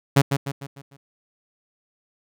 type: tone with echo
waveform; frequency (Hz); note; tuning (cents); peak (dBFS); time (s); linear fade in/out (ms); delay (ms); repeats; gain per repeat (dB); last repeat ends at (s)
sawtooth; 139.1; C#3; +6; -8; 0.16-0.22; 10; 150; 5; -7; 0.97
effects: none